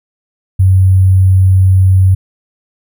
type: tone with sample-and-hold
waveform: sine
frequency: 94.2 Hz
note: F#2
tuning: 32 cents sharp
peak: -4 dBFS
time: 0.59-2.15 s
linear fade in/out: 10 ms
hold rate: 11025 Hz
effects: none